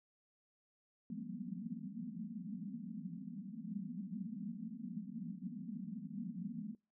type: band-pass noise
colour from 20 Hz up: pink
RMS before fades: -45 dBFS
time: 1.1-6.75 s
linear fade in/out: 2 ms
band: 170 to 250 Hz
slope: 96 dB/octave
effects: noise-tail reverb RT60 0.3 s tail -23 dB re dry